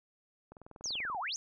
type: click train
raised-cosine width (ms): 1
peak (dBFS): -36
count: 14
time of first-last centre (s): 0.52-1.148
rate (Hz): 20.7
type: exponential two-way sweep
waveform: sine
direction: down then up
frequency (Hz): 6790 to 689 to 6790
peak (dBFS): -34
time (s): 0.84-1.36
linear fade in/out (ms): 0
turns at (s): 1.19
effects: none